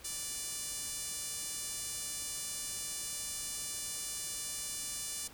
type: tone with band-pass filter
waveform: 5% pulse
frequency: 587.3 Hz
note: D5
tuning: in tune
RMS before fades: -40 dBFS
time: 0.04-5.28 s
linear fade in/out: 10 ms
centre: 11000 Hz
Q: 2.8
effects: pink hiss -55 dBFS RMS until 5.33 s